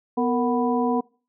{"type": "harmonic tone with a mistuned harmonic", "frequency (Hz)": 246.9, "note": "B3", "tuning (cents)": 0, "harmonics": [1, 2, 3, 4], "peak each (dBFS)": [-22, -25, -27, -28], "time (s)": [0.17, 1.01], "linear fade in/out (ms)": 10, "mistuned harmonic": 2, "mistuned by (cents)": -110, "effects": ["noise-tail reverb RT60 0.4 s tail -25 dB re dry"]}